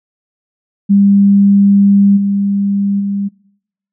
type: tone with level steps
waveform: sine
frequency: 199.7 Hz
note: G3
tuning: 32 cents sharp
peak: -5 / -11 / -14 dBFS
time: 0.89-3.29 s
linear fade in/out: 20 ms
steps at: 2.16 / 2.99 s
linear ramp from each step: 20 ms
effects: noise-tail reverb RT60 0.8 s tail -24 dB re dry